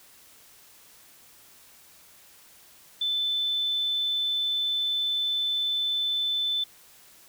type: tone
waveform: sine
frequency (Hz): 3520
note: A7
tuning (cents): 0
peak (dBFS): -24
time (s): 3.01-6.64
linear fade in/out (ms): 5
effects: white hiss -54 dBFS RMS until 7.28 s